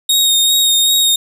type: tone with vibrato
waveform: sawtooth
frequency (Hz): 3729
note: A#7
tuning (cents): 0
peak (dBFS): -7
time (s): 0.09-1.16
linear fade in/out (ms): 5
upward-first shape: sine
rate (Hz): 2.6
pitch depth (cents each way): 21
effects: none